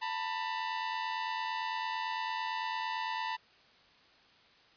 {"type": "tone pair together", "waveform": "sawtooth", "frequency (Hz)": [894.1, 983], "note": ["A5", "B5"], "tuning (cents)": [28, -8], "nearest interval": "major second", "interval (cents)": 164, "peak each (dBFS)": [-32, -33], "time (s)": [0.01, 3.37], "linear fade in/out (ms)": 20, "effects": ["white hiss -62 dBFS RMS until 4.76 s", "resampled to 11025 Hz"]}